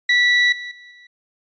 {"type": "tone with level steps", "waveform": "35% pulse", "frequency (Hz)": 1956, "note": "B6", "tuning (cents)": -17, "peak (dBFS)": [-11, -27, -39, -42], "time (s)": [0.09, 1.07], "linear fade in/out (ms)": 5, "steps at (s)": [0.52, 0.71, 0.91], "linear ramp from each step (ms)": 5, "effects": ["resampled to 16000 Hz"]}